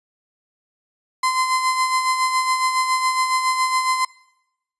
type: tone with tremolo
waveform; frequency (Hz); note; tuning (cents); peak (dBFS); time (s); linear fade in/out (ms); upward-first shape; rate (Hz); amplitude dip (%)
35% pulse; 1032; C6; -24; -14; 1.23-4.05; 5; sine; 7.2; 50
effects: noise-tail reverb RT60 0.9 s tail -23 dB re dry + resampled to 24000 Hz